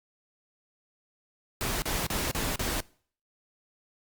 pink noise bursts, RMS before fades -30 dBFS, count 5, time 1.61-2.804 s, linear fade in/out 0 ms, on 210 ms, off 36 ms, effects noise-tail reverb RT60 0.5 s tail -23 dB re dry + Opus 48 kbps

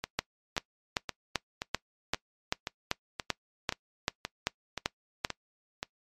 two click trains, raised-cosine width 0.2 ms, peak -9 / -15 dBFS, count 14 / 12, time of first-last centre 0.19-5.248 / 0.04-5.829 s, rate 2.57 / 1.9 Hz, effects noise-tail reverb RT60 0.1 s tail -22 dB re dry + MP3 64 kbps

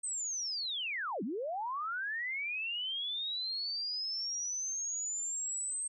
sine linear two-way sweep, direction down then up, 8372 to 181.4 to 8372 Hz, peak -34 dBFS, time 0.03-5.88 s, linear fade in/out 10 ms, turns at 1.23 s, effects none

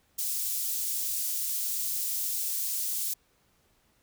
white high-pass noise, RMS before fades -31 dBFS, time 0.18-3.14 s, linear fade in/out 10 ms, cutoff 6100 Hz, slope 12 dB/octave, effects pink hiss -68 dBFS RMS until 4.02 s

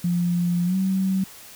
sine tone with pitch glide, 174.61 to 190.41 Hz, F3 to F#3, 0 to +50 cents, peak -19 dBFS, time 0.04-1.24 s, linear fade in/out 5 ms, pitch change +150 cents, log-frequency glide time 0.65-0.76 s, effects white hiss -44 dBFS RMS until 1.55 s

